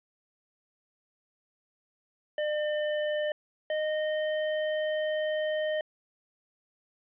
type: tone pair in turn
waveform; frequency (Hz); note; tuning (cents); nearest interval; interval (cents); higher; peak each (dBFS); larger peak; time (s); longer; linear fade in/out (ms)
square; 602 / 616.4; D5 / D#5; +43 / -16; unison; 41; second; -28; neither; 2.38-3.32 / 3.7-5.81; second; 2
effects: resampled to 8000 Hz + 11-bit